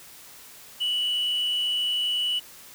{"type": "tone with frequency modulation", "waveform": "sine", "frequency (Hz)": 2953, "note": "F#7", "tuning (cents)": -4, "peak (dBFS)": -21, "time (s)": [0.8, 2.4], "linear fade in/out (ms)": 20, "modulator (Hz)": 171, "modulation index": 0.25, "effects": ["tanh soft clip ceiling -21 dBFS", "white hiss -47 dBFS RMS until 2.74 s"]}